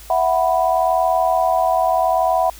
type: chord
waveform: sine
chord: E suspended second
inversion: none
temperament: equal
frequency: 659.3 / 740 / 987.8 Hz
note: E5 / F#5 / B5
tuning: 0 / 0 / 0 cents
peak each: -18 / -17 / -21 dBFS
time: 0.1-2.5 s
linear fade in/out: 2 ms
effects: added 52 Hz sine -40 dBFS peak until 2.59 s + white hiss -42 dBFS RMS until 2.59 s

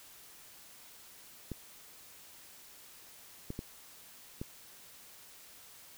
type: clicks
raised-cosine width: 3 ms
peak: -25 dBFS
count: 4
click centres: 1.517 / 3.504 / 3.591 / 4.415 s
effects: white hiss -55 dBFS RMS until 5.97 s

